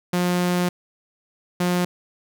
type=tone pair in turn; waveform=sawtooth; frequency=178 / 178 Hz; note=F3 / F3; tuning=+33 / +33 cents; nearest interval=unison; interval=0 cents; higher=neither; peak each=-15 / -15 dBFS; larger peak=neither; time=0.13-0.69 / 1.6-1.85 s; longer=first; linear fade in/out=5 ms; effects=none